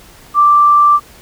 sine tone, 1174.7 Hz, D6, in tune, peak -5 dBFS, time 0.34-1 s, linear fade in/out 50 ms, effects pink hiss -41 dBFS RMS until 1.21 s

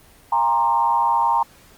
sine tone with frequency modulation, 931 Hz, A#5, 2 cents flat, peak -15 dBFS, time 0.32-1.43 s, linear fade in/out 5 ms, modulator 122 Hz, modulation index 0.94, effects pink hiss -50 dBFS RMS until 1.77 s + Opus 24 kbps

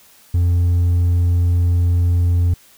sine tone with hard clipping, 87.31 Hz, F2, in tune, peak -13 dBFS, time 0.34-2.54 s, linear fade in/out 5 ms, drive 2 dB, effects white hiss -49 dBFS RMS until 2.77 s

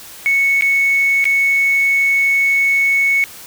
sine tone with dropouts, 2212 Hz, C#7, 4 cents flat, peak -10 dBFS, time 0.26-3.24 s, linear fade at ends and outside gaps 0 ms, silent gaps 0.61-0.622 / 1.242-1.254 s, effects tanh soft clip ceiling -7 dBFS + white hiss -36 dBFS RMS until 3.46 s

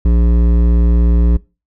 triangle tone with hard clipping, 58.4 Hz, A#1, 4 cents sharp, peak -10 dBFS, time 0.05-1.37 s, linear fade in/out 5 ms, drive 16 dB, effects noise-tail reverb RT60 0.3 s tail -23 dB re dry

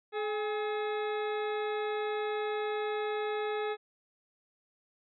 harmonic tone with a mistuned harmonic, 425.4 Hz, G#4, 42 cents sharp, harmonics 1 / 2 / 3 / 4 / 5 / 6 / 8 / 9, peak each -32 / -38 / -42 / -44 / -46 / -48 / -50 / -51 dBFS, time 0.12-3.77 s, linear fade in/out 50 ms, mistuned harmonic 2, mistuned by -66 cents, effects none

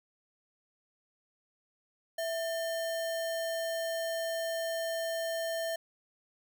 sine tone with sample-and-hold, 659.3 Hz, E5, in tune, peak -31 dBFS, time 2.18-5.76 s, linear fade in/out 5 ms, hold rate 2450 Hz, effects none

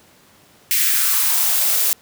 blue noise with high-pass filter sweep, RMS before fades -17 dBFS, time 0.71-1.93 s, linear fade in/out 0 ms, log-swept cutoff 2200 to 350 Hz, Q 2.4, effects pink hiss -51 dBFS RMS until 2.01 s + high-pass 100 Hz 12 dB/octave

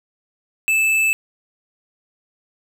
sine tone with tanh clipping, 2628 Hz, E7, 6 cents flat, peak -16 dBFS, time 0.68-1.13 s, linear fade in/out 0 ms, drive 12 dB, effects none

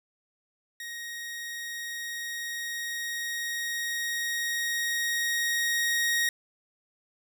sawtooth tone with level ramp, 1877 Hz, A#6, 11 cents sharp, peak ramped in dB -33 to -20 dBFS, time 0.8-6.29 s, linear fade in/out 2 ms, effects none

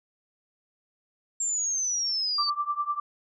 sine exponential sweep, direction down, 7459 to 4516 Hz, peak -25 dBFS, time 1.4-2.5 s, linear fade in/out 5 ms
sine tone with tremolo, 1174.7 Hz, D6, in tune, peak -22 dBFS, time 2.38-3 s, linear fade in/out 5 ms, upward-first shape triangle, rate 10 Hz, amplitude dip 95%
effects none

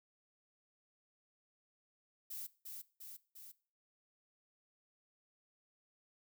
violet noise with echo, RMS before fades -45 dBFS, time 2.3-2.47 s, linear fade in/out 10 ms, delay 350 ms, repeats 3, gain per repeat -3 dB, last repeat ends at 3.52 s, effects noise-tail reverb RT60 0.4 s tail -19 dB re dry

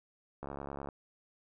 click train, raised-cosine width 1 ms, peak -27 dBFS, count 33, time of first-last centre 0.43-0.888 s, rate 69.9 Hz, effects none

